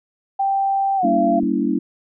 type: tone with pitch glide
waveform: sine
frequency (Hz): 784 to 682.5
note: G5 to F5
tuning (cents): 0 to -40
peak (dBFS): -16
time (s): 0.39-1.4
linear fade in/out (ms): 10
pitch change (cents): -240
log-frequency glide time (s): 0.97-1.07
type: chord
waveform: sine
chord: G diminished seventh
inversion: none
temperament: equal with one note detuned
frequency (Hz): 196 / 233.1 / 284.3 / 329.6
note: G3 / Bb3 / Db4 / Fb4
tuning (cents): 0 / 0 / +44 / 0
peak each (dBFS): -24 / -22 / -21 / -23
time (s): 1.03-1.79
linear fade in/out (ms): 10
type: click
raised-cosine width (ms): 3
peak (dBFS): -22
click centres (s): 1.433
effects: none